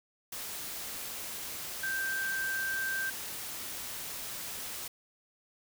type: tone in noise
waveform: sine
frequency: 1568 Hz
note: G6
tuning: in tune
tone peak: -31 dBFS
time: 1.83-3.1 s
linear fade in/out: 5 ms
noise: white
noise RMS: -40 dBFS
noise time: 0.32-4.88 s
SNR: +6 dB
effects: none